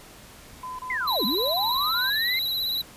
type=tone bursts; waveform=sine; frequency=1014 Hz; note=B5; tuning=45 cents sharp; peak=-32 dBFS; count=8; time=0.63-2.099 s; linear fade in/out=5 ms; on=160 ms; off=27 ms
type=linear two-way sweep; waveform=sine; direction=down then up; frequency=2127 to 187.3 to 2127 Hz; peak=-25 dBFS; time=0.9-2.39 s; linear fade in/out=2 ms; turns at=1.25 s
type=tone with vibrato; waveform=square; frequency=3951 Hz; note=B7; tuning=in tune; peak=-25 dBFS; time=1.07-2.82 s; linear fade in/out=10 ms; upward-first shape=triangle; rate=17 Hz; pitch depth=62 cents each way
effects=pink hiss -47 dBFS RMS until 2.96 s + resampled to 32000 Hz